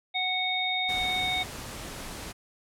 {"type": "harmonic tone", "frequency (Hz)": 740, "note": "F#5", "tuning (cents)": 0, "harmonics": [1, 3, 5], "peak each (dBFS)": [-32, -30, -29], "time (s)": [0.14, 1.44], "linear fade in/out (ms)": 20}
{"type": "noise", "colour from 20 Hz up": "pink", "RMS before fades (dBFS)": -39, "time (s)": [0.88, 2.33], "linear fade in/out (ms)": 20}
{"effects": ["low-pass 12000 Hz 12 dB/octave"]}